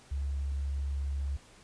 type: tone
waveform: sine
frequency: 69.6 Hz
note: C#2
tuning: 8 cents sharp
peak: -30 dBFS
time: 0.11-1.37 s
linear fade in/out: 10 ms
effects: pink hiss -57 dBFS RMS until 1.63 s + resampled to 22050 Hz